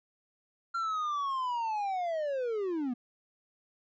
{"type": "linear sweep", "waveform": "triangle", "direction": "down", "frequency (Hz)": [1380, 233.1], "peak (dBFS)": -28, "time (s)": [0.74, 2.94], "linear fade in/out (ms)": 10, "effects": ["resampled to 16000 Hz"]}